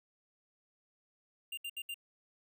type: tone bursts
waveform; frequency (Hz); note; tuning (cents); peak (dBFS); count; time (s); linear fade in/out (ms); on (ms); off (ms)
square; 2794; F7; 0; -39; 4; 1.52-1.943; 5; 54; 69
effects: none